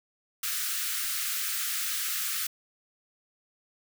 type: high-pass noise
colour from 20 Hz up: white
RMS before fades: -31 dBFS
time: 0.43-2.47 s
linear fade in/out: 5 ms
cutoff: 1200 Hz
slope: 96 dB/octave
effects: none